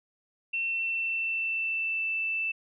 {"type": "tone with pitch glide", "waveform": "sine", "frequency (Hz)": [2700, 2652], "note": ["E7", "E7"], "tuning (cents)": [41, 10], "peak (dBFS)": -27, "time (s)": [0.53, 2.52], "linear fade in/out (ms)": 10, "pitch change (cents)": -31, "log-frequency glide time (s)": [0.66, 2.08], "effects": []}